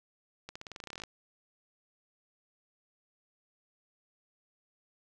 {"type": "accelerating click train", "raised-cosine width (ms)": 0.2, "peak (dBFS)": -25, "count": 16, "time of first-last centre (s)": [0.49, 1.037], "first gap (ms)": 65, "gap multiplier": 0.91, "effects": []}